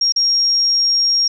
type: tone with dropouts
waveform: sine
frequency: 5580 Hz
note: F8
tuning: 2 cents flat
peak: -12 dBFS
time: 0.01-1.28 s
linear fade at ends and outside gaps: 5 ms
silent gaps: 0.123-0.161 s
effects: none